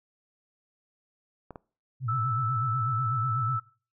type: clicks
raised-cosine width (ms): 1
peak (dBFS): -27 / -27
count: 2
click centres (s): 1.507 / 1.558
type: tone with vibrato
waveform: sine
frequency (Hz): 120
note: B2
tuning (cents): -49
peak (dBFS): -28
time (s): 2-3.6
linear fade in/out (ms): 50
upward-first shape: sine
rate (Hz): 8.1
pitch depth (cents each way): 180
type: tone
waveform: sine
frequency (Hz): 1315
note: E6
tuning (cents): -5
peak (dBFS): -27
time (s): 2.08-3.6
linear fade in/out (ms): 10
effects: noise-tail reverb RT60 0.4 s tail -22 dB re dry